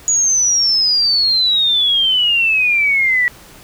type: exponential sweep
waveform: sine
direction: down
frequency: 6840 to 1933 Hz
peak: -11 dBFS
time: 0.08-3.28 s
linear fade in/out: 0 ms
effects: pink hiss -41 dBFS RMS until 3.63 s